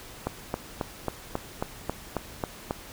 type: click train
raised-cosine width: 1 ms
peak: -13 dBFS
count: 10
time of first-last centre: 0.27-2.709 s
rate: 3.69 Hz
effects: pink hiss -45 dBFS RMS until 2.92 s